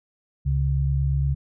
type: tone pair together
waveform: sine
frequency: 69.2 / 137.88 Hz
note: C#2 / C#3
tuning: -2 / -9 cents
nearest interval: octave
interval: 1193 cents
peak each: -22 dBFS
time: 0.45-1.35 s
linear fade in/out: 20 ms
effects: none